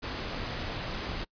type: noise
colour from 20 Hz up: pink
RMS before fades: -35 dBFS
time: 0.02-1.25 s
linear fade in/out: 20 ms
effects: noise-tail reverb RT60 0.1 s tail -26 dB re dry + resampled to 11025 Hz